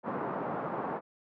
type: band-pass noise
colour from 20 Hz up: white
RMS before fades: -35 dBFS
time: 0.03-1.01 s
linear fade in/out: 50 ms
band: 140 to 1100 Hz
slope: 24 dB/octave
effects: none